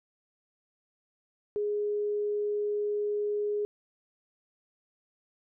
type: tone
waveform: sine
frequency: 415.3 Hz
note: G#4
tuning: in tune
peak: -27 dBFS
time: 1.56-3.65 s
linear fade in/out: 0 ms
effects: none